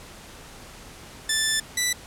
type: tone pair in turn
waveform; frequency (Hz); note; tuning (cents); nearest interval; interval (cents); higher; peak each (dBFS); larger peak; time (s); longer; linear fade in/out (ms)
10% pulse; 1760 / 1975.5; A6 / B6; 0 / 0; major second; 200; second; -12; neither; 1.29-1.6 / 1.77-1.93; first; 5
effects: pink hiss -44 dBFS RMS until 2.06 s + low-pass 11000 Hz 12 dB/octave